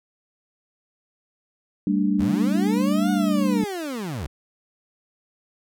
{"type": "chord", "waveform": "sine", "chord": "G suspended second", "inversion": "none", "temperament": "equal with one note detuned", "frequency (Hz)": [196, 223.7, 293.7], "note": ["G3", "A3", "D4"], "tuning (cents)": [0, 29, 0], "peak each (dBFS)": [-21, -25, -23], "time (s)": [1.87, 3.64], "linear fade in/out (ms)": 2}
{"type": "linear two-way sweep", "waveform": "30% pulse", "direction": "up then down", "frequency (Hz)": [58.27, 733, 58.27], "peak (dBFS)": -25, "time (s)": [2.19, 4.27], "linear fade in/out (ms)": 10, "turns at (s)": 3.11}
{"effects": []}